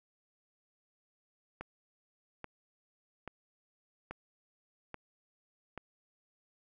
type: click train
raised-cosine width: 0.5 ms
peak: -26 dBFS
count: 6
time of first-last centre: 1.61-5.777 s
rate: 1.2 Hz
effects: none